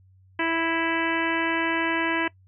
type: harmonic tone with a mistuned harmonic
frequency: 329.6 Hz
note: E4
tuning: in tune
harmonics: 1 / 2 / 3 / 4 / 5 / 6 / 7 / 8 / 9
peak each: -27 / -33 / -30 / -38 / -29 / -31 / -34 / -34 / -37 dBFS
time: 0.39-2.28 s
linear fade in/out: 5 ms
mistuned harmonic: 9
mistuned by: +22 cents
effects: noise-tail reverb RT60 0.1 s tail -21 dB re dry + added 94 Hz sine -53 dBFS peak until 2.47 s